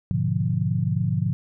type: chord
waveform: sine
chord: G# diminished seventh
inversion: none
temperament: equal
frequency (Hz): 103.83 / 123.47 / 146.83 / 174.61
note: G#2 / B2 / D3 / F3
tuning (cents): 0 / 0 / 0 / 0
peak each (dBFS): -26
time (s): 0.11-1.33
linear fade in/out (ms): 0
effects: none